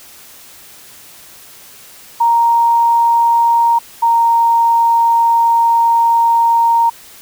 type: tone pair in turn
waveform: sine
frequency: 932.3 / 927.6 Hz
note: A#5 / A#5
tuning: 0 / -9 cents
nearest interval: unison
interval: 9 cents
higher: first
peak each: -8 dBFS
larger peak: neither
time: 2.2-3.79 / 4.02-6.9 s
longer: second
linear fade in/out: 10 ms
effects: white hiss -39 dBFS RMS until 7.21 s